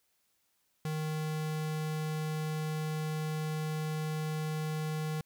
square tone, 155.3 Hz, D#3, 3 cents flat, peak -33 dBFS, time 0.85-5.21 s, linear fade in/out 2 ms, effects white hiss -75 dBFS RMS until 5.25 s

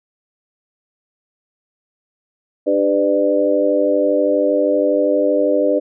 harmonic tone with a mistuned harmonic, 99.5 Hz, G2, 26 cents sharp, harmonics 3 / 4 / 5 / 6, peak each -19 / -22 / -17 / -17 dBFS, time 2.66-5.8 s, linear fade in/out 20 ms, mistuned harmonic 5, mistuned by +24 cents, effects none

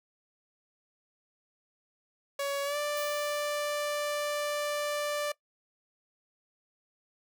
sawtooth tone with pitch glide, 561 to 588.6 Hz, C#5 to D5, +21 to +4 cents, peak -26 dBFS, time 2.39-5.32 s, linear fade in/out 5 ms, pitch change +83 cents, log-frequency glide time 2.64-2.77 s
violet noise with exponential decay, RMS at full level -41 dBFS, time 2.97-4.08 s, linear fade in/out 1 ms, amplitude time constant 240 ms
effects noise-tail reverb RT60 0.1 s tail -20 dB re dry

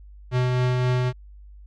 square tone with tremolo, 125.7 Hz, B2, 31 cents sharp, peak -19 dBFS, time 0.31-1.13 s, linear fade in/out 50 ms, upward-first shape triangle, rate 3.8 Hz, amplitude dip 25%, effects added 50 Hz sine -42 dBFS peak until 1.66 s + low-pass 4000 Hz 12 dB/octave

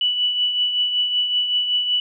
sine tone with tremolo, 2960 Hz, F#7, in tune, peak -15 dBFS, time 0.01-2 s, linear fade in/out 2 ms, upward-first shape triangle, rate 5.3 Hz, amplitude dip 55%, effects none

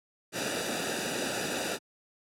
pink noise with comb filter, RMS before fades -32 dBFS, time 0.32-1.79 s, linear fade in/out 50 ms, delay 0.93 ms, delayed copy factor -0.75, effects high-pass 150 Hz 12 dB/octave + low-pass 10000 Hz 12 dB/octave

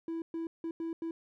triangle tone bursts at uneven times, 329.6 Hz, E4, in tune, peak -31 dBFS, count 5, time 0.08-0.22 / 0.34-0.47 / 0.64-0.71 / 0.8-0.93 / 1.02-1.11 s, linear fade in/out 2 ms, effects tanh soft clip ceiling -27 dBFS

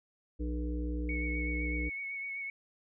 harmonic tone, 60.2 Hz, B1, 44 cents flat, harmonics 1 / 3 / 5 / 7 / 8, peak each -33 / -45 / -38 / -50 / -46 dBFS, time 0.39-1.9 s, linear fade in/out 20 ms
sine tone with vibrato, 2217 Hz, C#7, in tune, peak -36 dBFS, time 1.09-2.5 s, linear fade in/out 2 ms, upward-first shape triangle, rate 7.9 Hz, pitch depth 26 cents each way
effects none

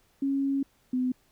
sine tone pair in turn, 274.9 / 253.4 Hz, C#4 / B3, -14 / +45 cents, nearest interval minor second, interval 141 cents, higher first, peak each -24 dBFS, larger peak neither, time 0.22-0.63 / 0.93-1.12 s, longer first, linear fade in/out 5 ms, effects pink hiss -66 dBFS RMS until 1.31 s

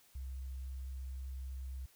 sine tone, 65.41 Hz, C2, in tune, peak -40 dBFS, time 0.15-1.86 s, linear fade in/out 5 ms, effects white hiss -66 dBFS RMS until 1.95 s

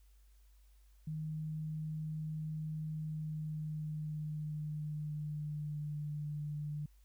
sine tone with pitch glide, 155.56 to 148.88 Hz, D#3 to D3, 0 to +24 cents, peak -37 dBFS, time 1.07-6.86 s, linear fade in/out 5 ms, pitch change -76 cents, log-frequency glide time 2.97-5.97 s, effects added 50 Hz sine -60 dBFS peak until 7.04 s + white hiss -75 dBFS RMS until 7.04 s

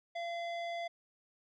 square tone with low-pass filter, 684 Hz, F5, 36 cents flat, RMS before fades -39 dBFS, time 0.15-0.88 s, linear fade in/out 10 ms, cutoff 3300 Hz, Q 1.2, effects none

